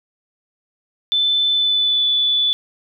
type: tone with pitch glide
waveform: sine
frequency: 3520 to 3470 Hz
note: A7 to A7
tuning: 0 to -25 cents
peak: -14 dBFS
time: 1.12-2.53 s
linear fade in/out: 0 ms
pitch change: -25 cents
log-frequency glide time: 1.5-2.06 s
effects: none